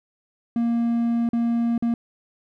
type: tone with dropouts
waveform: triangle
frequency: 233.9 Hz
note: A#3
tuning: 6 cents sharp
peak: -17 dBFS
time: 0.56-1.94 s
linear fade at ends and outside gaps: 2 ms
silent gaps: 1.29-1.332 / 1.779-1.824 s
effects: none